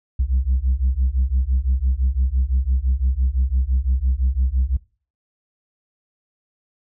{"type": "beating tone pair", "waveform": "sine", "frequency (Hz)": [61.74, 67.64], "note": ["B1", "C#2"], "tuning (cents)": [0, -42], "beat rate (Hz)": 5.9, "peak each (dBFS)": -18, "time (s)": [0.19, 4.77], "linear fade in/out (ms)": 10, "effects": ["noise-tail reverb RT60 0.4 s tail -23 dB re dry", "tanh soft clip ceiling -12 dBFS"]}